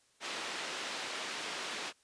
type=band-pass noise; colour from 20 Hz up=white; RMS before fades=-40 dBFS; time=0.2-1.93 s; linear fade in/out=50 ms; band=270 to 3800 Hz; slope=12 dB/octave; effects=white hiss -69 dBFS RMS until 2.03 s + resampled to 22050 Hz